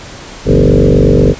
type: tone with frequency modulation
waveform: sine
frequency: 158 Hz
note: D#3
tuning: 27 cents sharp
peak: -4 dBFS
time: 0.45-1.35 s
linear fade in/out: 50 ms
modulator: 48.3 Hz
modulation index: 7.2
effects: pink hiss -30 dBFS RMS until 1.39 s + resampled to 16000 Hz